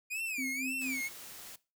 45% pulse tone with vibrato, 2407 Hz, D7, 42 cents sharp, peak -34 dBFS, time 0.1-1.09 s, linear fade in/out 20 ms, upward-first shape sine, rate 1.9 Hz, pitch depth 200 cents each way
sine tone with tremolo, 262.2 Hz, C4, 4 cents sharp, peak -35 dBFS, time 0.38-1.01 s, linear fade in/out 5 ms, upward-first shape sine, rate 4.4 Hz, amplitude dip 65%
white noise, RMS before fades -48 dBFS, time 0.81-1.56 s, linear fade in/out 5 ms
effects noise-tail reverb RT60 0.3 s tail -20 dB re dry

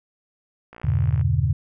click train, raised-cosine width 0.5 ms, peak -27 dBFS, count 29, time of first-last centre 0.73-1.212 s, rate 58.1 Hz
sine chord, E diminished seventh, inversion none, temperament just, 82.41 / 98.89 / 118.67 / 142.4 Hz, E2 / G2 / Bb2 / Db3, 0 / +16 / +31 / +47 cents, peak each -23 dBFS, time 0.84-1.53 s, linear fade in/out 5 ms
effects none

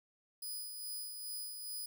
5% pulse tone with tremolo, 4978 Hz, D#8, in tune, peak -33 dBFS, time 0.42-1.86 s, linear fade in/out 5 ms, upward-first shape sine, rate 2.4 Hz, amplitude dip 40%, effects none

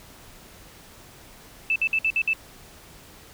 sine tone bursts, 2637 Hz, E7, in tune, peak -19 dBFS, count 6, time 1.7-2.333 s, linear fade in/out 2 ms, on 58 ms, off 57 ms, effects pink hiss -48 dBFS RMS until 3.33 s

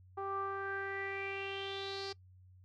sawtooth tone with low-pass filter sweep, 392 Hz, G4, in tune, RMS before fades -40 dBFS, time 0.17-2.13 s, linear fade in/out 10 ms, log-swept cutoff 1000 to 4800 Hz, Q 6.6, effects noise-tail reverb RT60 0.1 s tail -21 dB re dry + added 92 Hz sine -57 dBFS peak until 2.64 s

